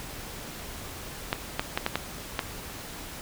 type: clicks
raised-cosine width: 0.3 ms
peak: -9 dBFS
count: 6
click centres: 1.329 / 1.595 / 1.775 / 1.864 / 1.956 / 2.392 s
effects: pink hiss -40 dBFS RMS until 3.21 s